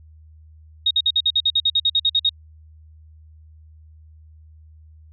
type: tone bursts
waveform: sine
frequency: 3744 Hz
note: A#7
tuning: 7 cents sharp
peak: -14 dBFS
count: 15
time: 0.86-2.294 s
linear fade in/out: 5 ms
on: 48 ms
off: 51 ms
effects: added 78 Hz sine -44 dBFS peak until 5.12 s

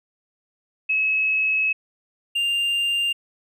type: tone pair in turn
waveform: sine / triangle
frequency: 2575 / 2795 Hz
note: E7 / F7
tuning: -41 / +1 cents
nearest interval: minor second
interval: 142 cents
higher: second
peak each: -18 dBFS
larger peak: neither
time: 0.89-1.73 / 2.35-3.13 s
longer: first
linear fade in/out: 10 ms
effects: none

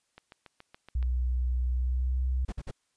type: click train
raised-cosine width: 0.3 ms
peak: -31 dBFS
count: 7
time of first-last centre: 0.18-1.027 s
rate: 7.08 Hz
type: tone with pitch glide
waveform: sine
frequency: 62 to 63.96 Hz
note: B1 to C2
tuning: +7 to -39 cents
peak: -25 dBFS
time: 0.95-2.45 s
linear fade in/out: 5 ms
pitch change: +54 cents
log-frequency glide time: 1.69-2.2 s
type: noise bursts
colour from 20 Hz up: brown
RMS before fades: -34 dBFS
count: 3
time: 2.48-2.713 s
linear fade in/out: 10 ms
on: 45 ms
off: 49 ms
effects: white hiss -75 dBFS RMS until 2.96 s + resampled to 22050 Hz

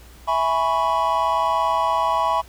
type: chord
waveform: triangle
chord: C# minor seventh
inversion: first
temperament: equal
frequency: 659.3 / 830.6 / 987.8 / 1108.7 Hz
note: E5 / G#5 / B5 / C#6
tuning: 0 / 0 / 0 / 0 cents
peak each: -23 / -23 / -19 / -22 dBFS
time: 0.27-2.42 s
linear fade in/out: 20 ms
effects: added 60 Hz sine -44 dBFS peak until 2.48 s + pink hiss -49 dBFS RMS until 2.48 s

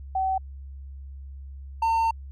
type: tone pair in turn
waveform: sine / triangle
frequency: 762 / 906.5 Hz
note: G5 / A#5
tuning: -49 / -49 cents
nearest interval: minor third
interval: 300 cents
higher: second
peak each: -22 / -18 dBFS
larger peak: second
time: 0.15-0.38 / 1.82-2.11 s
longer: second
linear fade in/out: 5 ms
effects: added 68 Hz sine -37 dBFS peak until 2.31 s

